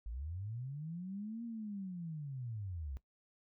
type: linear two-way sweep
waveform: sine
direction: up then down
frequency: 49.71 to 236.4 to 62.2 Hz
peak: -40 dBFS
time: 0.06-2.97 s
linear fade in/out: 0 ms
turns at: 1.44 s
effects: noise-tail reverb RT60 0.1 s tail -17 dB re dry